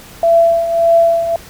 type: tone with tremolo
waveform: sine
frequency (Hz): 671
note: E5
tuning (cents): +31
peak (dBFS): -5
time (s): 0.23-1.36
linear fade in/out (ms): 2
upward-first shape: triangle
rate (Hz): 1.7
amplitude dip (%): 70
effects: pink hiss -37 dBFS RMS until 1.49 s